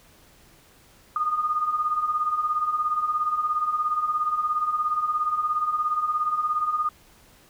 sine beating tone pair, 1213 / 1230 Hz, D#6 / D#6, -44 / -20 cents, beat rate 17 Hz, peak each -29 / -23 dBFS, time 1.16-6.89 s, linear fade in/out 2 ms, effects pink hiss -55 dBFS RMS until 7.49 s

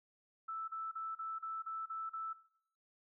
sine tone bursts, 1318.5 Hz, E6, in tune, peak -39 dBFS, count 8, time 0.48-2.332 s, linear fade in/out 10 ms, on 200 ms, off 36 ms, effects noise-tail reverb RT60 0.7 s tail -19 dB re dry

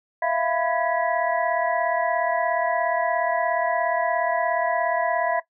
sine tone cluster, 657 / 694 / 995 / 1670 / 1951 Hz, E5 / F5 / B5 / G#6 / B6, -6 / -11 / +13 / +9 / -22 cents, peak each -24 / -25 / -28 / -31 / -31 dBFS, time 0.22-5.4 s, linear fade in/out 5 ms, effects noise-tail reverb RT60 0.1 s tail -17 dB re dry

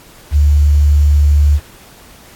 sine tone with quantisation, 73.1 Hz, D2, 7 cents flat, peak -6 dBFS, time 0.31-1.6 s, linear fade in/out 50 ms, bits 6, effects pink hiss -41 dBFS RMS until 2.35 s + AAC 64 kbps

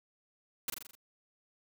white noise with echo, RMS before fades -34 dBFS, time 0.68-0.7 s, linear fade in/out 2 ms, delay 42 ms, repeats 6, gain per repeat -4 dB, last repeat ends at 0.952 s, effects none

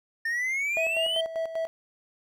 triangle exponential sweep, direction up, 1800 to 3155 Hz, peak -24 dBFS, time 0.25-1.21 s, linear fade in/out 5 ms
triangle tone with tremolo, 653 Hz, E5, 17 cents flat, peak -24 dBFS, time 0.77-1.67 s, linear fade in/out 0 ms, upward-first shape square, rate 5.1 Hz, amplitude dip 65%
effects none

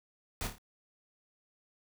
pink noise with echo, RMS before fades -36 dBFS, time 0.41-0.47 s, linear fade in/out 0 ms, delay 28 ms, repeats 4, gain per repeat -6 dB, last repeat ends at 0.582 s, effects none

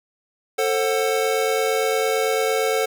square chord, F# diminished, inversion first, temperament just, 444 / 532.8 / 740 Hz, A4 / C5 / F#5, +16 / +31 / 0 cents, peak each -22 / -25 / -27 dBFS, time 0.58-2.86 s, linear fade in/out 10 ms, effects none

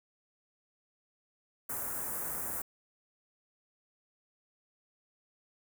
white band-stop noise, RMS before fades -37 dBFS, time 1.69-2.62 s, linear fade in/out 5 ms, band 1600 to 8400 Hz, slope 24 dB/octave, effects none

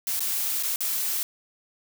blue noise with dropouts, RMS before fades -27 dBFS, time 0.07-1.23 s, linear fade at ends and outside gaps 1 ms, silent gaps 0.194-0.205 / 0.627-0.633 / 0.76-0.806 s, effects none

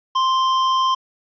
square tone, 1046.5 Hz, C6, in tune, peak -16 dBFS, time 0.15-0.95 s, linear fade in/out 10 ms, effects resampled to 11025 Hz + 9-bit

